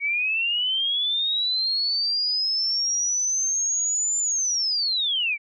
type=linear two-way sweep; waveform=sine; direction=up then down; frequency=2230 to 7170 to 2230 Hz; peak=-21 dBFS; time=0-5.38 s; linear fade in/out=50 ms; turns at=4.19 s; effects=none